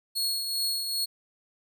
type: tone with tremolo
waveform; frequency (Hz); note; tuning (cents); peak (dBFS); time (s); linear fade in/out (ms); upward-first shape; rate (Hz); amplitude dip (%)
sawtooth; 4329; C#8; -42; -22; 0.15-1.06; 20; triangle; 2.5; 50
effects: none